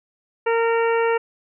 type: harmonic tone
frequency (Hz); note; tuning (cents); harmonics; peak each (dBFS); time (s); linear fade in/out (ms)
460; A#4; -23; 1 / 2 / 3 / 4 / 5 / 6; -18 / -24 / -28 / -30 / -32 / -34; 0.46-1.18; 10
effects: none